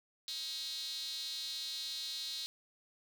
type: tone with high-pass filter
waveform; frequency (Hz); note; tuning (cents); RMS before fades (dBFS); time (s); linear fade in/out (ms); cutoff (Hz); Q
sawtooth; 316.8; D#4; +31; -41; 0.28-2.46; 0; 4000; 7.5
effects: none